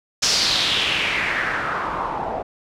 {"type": "noise with low-pass filter sweep", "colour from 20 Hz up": "white", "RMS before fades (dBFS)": -22, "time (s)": [0.22, 2.43], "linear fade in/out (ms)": 10, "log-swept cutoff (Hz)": [5600, 690], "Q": 3.3, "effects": []}